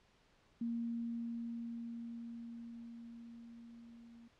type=tone with level ramp; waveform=sine; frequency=233.1 Hz; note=A#3; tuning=in tune; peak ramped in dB=-35 to -55 dBFS; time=0.61-4.28 s; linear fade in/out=5 ms; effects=pink hiss -70 dBFS RMS until 4.39 s + low-pass 5000 Hz 12 dB/octave